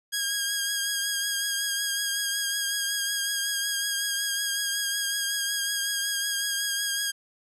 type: tone with vibrato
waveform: 10% pulse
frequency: 1633 Hz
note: G#6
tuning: 30 cents flat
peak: -17 dBFS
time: 0.12-7.12 s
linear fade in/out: 20 ms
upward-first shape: triangle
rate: 5.4 Hz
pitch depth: 30 cents each way
effects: none